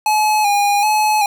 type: tone with vibrato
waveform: square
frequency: 834 Hz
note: G#5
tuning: 7 cents sharp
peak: -13 dBFS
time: 0.06-1.26 s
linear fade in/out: 2 ms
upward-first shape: square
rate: 1.3 Hz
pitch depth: 41 cents each way
effects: none